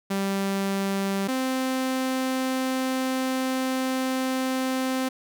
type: tone pair in turn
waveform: sawtooth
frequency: 196 / 260.4 Hz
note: G3 / C4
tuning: 0 / -8 cents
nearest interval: perfect fourth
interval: 492 cents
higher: second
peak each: -20 dBFS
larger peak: neither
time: 0.1-1.28 / 1.28-5.09 s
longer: second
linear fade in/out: 10 ms
effects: none